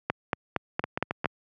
two click trains, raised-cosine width 0.5 ms, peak -13 / -9 dBFS, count 4 / 6, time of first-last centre 0.84-1.244 / 0.1-1.257 s, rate 7.42 / 4.32 Hz, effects high-pass 100 Hz 12 dB/octave

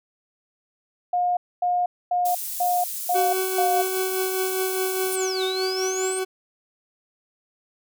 sine tone bursts, 714 Hz, F5, 38 cents sharp, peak -19 dBFS, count 6, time 1.13-3.82 s, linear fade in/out 5 ms, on 240 ms, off 250 ms
pink high-pass noise, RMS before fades -31 dBFS, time 2.25-5.16 s, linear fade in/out 5 ms, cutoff 10000 Hz, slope 12 dB/octave
40% pulse tone with tremolo, 376 Hz, F#4, 28 cents sharp, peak -21 dBFS, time 3.14-6.25 s, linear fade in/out 20 ms, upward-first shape triangle, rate 4.9 Hz, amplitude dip 45%
sine exponential two-way sweep, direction down then up, 9510 to 3568 to 8710 Hz, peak -28 dBFS, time 5.12-6.19 s, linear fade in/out 0 ms, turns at 5.44 s
effects none

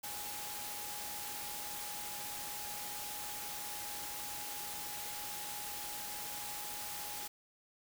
sine tone in noise, 830.6 Hz, G#5, in tune, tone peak -49 dBFS, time 0.03-7.28 s, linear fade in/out 10 ms, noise white, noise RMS -43 dBFS, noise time 0.03-7.28 s, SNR -9 dB, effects none

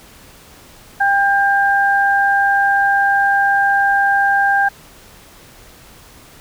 sine tone pair together, 795.7 / 1596 Hz, G5 / G6, +26 / +31 cents, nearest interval octave, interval 1205 cents, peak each -14 dBFS, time 1-4.69 s, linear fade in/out 10 ms, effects pink hiss -43 dBFS RMS until 6.4 s

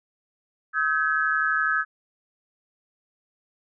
sine tone cluster, 1285 / 1538 / 1690 Hz, E6 / G6 / G#6, -45 / -33 / +30 cents, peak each -25 dBFS, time 0.73-1.85 s, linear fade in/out 50 ms, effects none

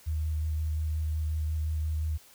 sine tone with vibrato, 77.78 Hz, D#2, in tune, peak -27 dBFS, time 0.06-2.18 s, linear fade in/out 20 ms, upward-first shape square, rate 5.6 Hz, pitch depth 12 cents each way, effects white hiss -56 dBFS RMS until 2.34 s

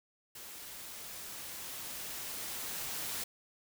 white noise with level ramp, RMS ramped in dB -48 to -38 dBFS, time 0.35-3.24 s, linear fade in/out 5 ms, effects none

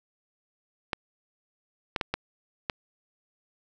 clicks, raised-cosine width 0.3 ms, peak -11 dBFS, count 5, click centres 0.932 / 1.962 / 2.012 / 2.14 / 2.698 s, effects none

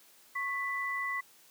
sine tone pair together, 1100 / 1985.6 Hz, C#6 / B6, -14 / +9 cents, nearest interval minor seventh, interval 1023 cents, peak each -36 / -33 dBFS, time 0.35-1.21 s, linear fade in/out 10 ms, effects white hiss -60 dBFS RMS until 1.5 s + high-pass 150 Hz 12 dB/octave

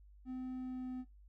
triangle tone with pitch glide, 256.1 to 254.3 Hz, C4 to C4, -37 to -49 cents, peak -38 dBFS, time 0.25-1.05 s, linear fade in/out 50 ms, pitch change -12 cents, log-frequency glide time 0.55-0.91 s, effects noise-tail reverb RT60 0.2 s tail -18 dB re dry + added 50 Hz sine -57 dBFS peak until 1.28 s

